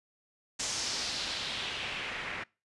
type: noise with low-pass filter sweep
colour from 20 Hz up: white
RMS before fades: -36 dBFS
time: 0.59-2.44 s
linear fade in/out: 10 ms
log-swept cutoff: 6600 to 2000 Hz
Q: 2.3
effects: noise-tail reverb RT60 0.3 s tail -24 dB re dry + resampled to 24000 Hz